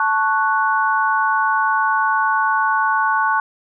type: chord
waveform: sine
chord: F# minor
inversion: first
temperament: equal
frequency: 880 / 1108.7 / 1480 Hz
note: A5 / C#6 / F#6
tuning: 0 / 0 / 0 cents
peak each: -19 dBFS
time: 0-3.4 s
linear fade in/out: 2 ms
effects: none